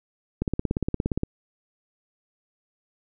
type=click train; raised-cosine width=3 ms; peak=-11 dBFS; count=15; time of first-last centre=0.42-1.234 s; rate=17.2 Hz; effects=none